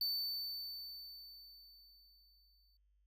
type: tone with exponential decay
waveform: square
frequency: 4531 Hz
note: C#8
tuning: 37 cents sharp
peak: -34 dBFS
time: 0.01-2.77 s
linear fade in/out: 2 ms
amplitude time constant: 600 ms
effects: added 50 Hz sine -70 dBFS peak until 3.06 s